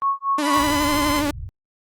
sine tone with tremolo, 1102 Hz, C#6, 11 cents flat, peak -16 dBFS, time 0.02-0.7 s, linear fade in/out 0 ms, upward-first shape sine, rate 4.2 Hz, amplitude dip 100%
sawtooth tone with vibrato, 292.7 Hz, D4, 6 cents flat, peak -16 dBFS, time 0.38-1.31 s, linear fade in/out 5 ms, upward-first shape triangle, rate 12 Hz, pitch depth 78 cents each way
sawtooth tone with pitch glide, 986 to 1029.1 Hz, B5 to C6, -3 to -29 cents, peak -18 dBFS, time 0.41-1.23 s, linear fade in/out 50 ms, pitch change +74 cents, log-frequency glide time 0.62-0.93 s
white low-pass noise, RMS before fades -32 dBFS, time 0.57-1.49 s, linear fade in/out 0 ms, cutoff 120 Hz, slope 48 dB/octave
effects Opus 24 kbps

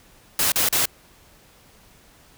white noise bursts, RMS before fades -20 dBFS, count 3, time 0.39-0.856 s, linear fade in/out 2 ms, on 130 ms, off 38 ms, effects pink hiss -53 dBFS RMS until 2.37 s

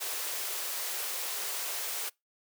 white high-pass noise, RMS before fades -35 dBFS, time 0-2.1 s, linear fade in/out 20 ms, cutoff 360 Hz, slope 96 dB/octave, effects noise-tail reverb RT60 0.2 s tail -25 dB re dry

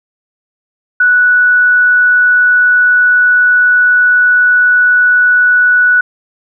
sine tone, 1476 Hz, F#6, 5 cents flat, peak -5 dBFS, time 1-6.01 s, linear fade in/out 5 ms, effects none

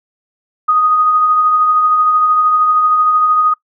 sine tone with tremolo, 1244.5 Hz, D#6, in tune, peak -7 dBFS, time 0.68-3.54 s, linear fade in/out 10 ms, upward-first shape triangle, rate 13 Hz, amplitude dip 35%, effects noise-tail reverb RT60 0.1 s tail -22 dB re dry

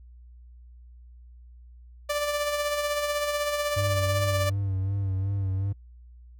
sawtooth tone with tremolo, 587.3 Hz, D5, in tune, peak -20 dBFS, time 2.09-4.5 s, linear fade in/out 10 ms, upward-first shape sine, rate 16 Hz, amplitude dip 40%
triangle tone with vibrato, 97.2 Hz, G2, 14 cents flat, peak -23 dBFS, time 3.76-5.73 s, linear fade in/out 10 ms, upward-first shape sine, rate 2.7 Hz, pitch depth 47 cents each way
effects noise-tail reverb RT60 0.1 s tail -26 dB re dry + added 60 Hz sine -46 dBFS peak until 6.39 s

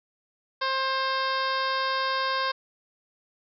harmonic tone, 530 Hz, C5, 22 cents sharp, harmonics 1 / 2 / 3 / 4 / 5 / 6 / 7 / 8 / 9 / 10, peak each -33 / -27 / -31 / -39 / -40 / -40 / -36 / -41 / -36 / -43 dBFS, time 0.61-2.52 s, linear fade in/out 10 ms, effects none

